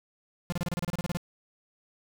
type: tone bursts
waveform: 45% pulse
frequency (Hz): 174.61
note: F3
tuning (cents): 0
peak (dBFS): -28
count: 13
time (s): 0.5-1.171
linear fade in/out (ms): 0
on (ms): 23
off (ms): 31
effects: none